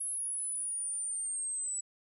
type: linear sweep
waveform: sine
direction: down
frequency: 10780 to 7840 Hz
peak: -33 dBFS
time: 0-1.81 s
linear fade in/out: 10 ms
effects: none

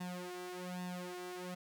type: tone with flanger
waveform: sawtooth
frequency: 180 Hz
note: F#3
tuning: 47 cents flat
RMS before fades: -44 dBFS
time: 0-1.55 s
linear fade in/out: 10 ms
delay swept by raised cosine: 1.1 to 3 ms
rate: 1.2 Hz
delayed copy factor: +1
effects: none

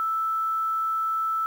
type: tone with quantisation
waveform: sine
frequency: 1318.5 Hz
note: E6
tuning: in tune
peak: -23 dBFS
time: 0-1.46 s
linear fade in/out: 0 ms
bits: 8
effects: none

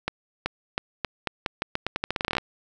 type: accelerating click train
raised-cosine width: 0.3 ms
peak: -9 dBFS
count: 21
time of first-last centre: 0.08-2.382 s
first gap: 380 ms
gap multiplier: 0.84
effects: none

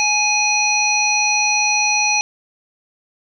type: harmonic tone with a mistuned harmonic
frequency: 840 Hz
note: G#5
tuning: 19 cents sharp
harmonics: 1 / 3 / 5 / 7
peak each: -21 / -17 / -23 / -20 dBFS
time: 0-2.21 s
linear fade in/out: 0 ms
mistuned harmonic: 3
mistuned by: -19 cents
effects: none

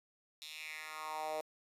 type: tone with high-pass filter sweep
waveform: 10% pulse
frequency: 155.56 Hz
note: D#3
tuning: in tune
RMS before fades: -43 dBFS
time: 0.42-1.41 s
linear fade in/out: 0 ms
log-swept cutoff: 3700 to 550 Hz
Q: 3.3
effects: resampled to 32000 Hz

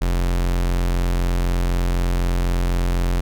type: tone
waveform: 45% pulse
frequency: 43.97 Hz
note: F1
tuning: 13 cents sharp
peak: -17 dBFS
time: 0.01-3.21 s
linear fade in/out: 10 ms
effects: none

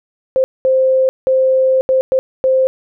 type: tone bursts at uneven times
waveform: sine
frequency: 523.3 Hz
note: C5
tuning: in tune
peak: -9 dBFS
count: 6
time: 0.36-0.44 / 0.65-1.09 / 1.27-1.81 / 1.89-2.01 / 2.12-2.19 / 2.44-2.67 s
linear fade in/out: 0 ms
effects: none

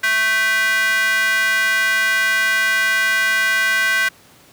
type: tone with high-pass filter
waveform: square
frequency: 220 Hz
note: A3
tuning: in tune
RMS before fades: -17 dBFS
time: 0.03-4.09 s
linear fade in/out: 10 ms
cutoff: 1700 Hz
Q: 6.7
effects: pink hiss -48 dBFS RMS until 4.52 s + high-pass 100 Hz 12 dB/octave

